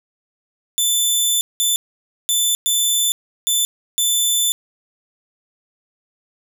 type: tone bursts at uneven times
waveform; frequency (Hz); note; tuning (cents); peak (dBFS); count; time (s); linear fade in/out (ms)
15% pulse; 3520; A7; 0; -8; 6; 0.78-1.41 / 1.6-1.76 / 2.29-2.55 / 2.66-3.12 / 3.47-3.65 / 3.98-4.52; 0
effects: none